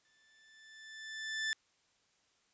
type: tone with exponential growth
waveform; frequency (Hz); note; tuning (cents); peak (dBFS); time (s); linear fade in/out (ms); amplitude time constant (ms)
sawtooth; 1760; A6; 0; -28; 0.05-1.53; 0; 320
effects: white hiss -73 dBFS RMS until 2.53 s + resampled to 16000 Hz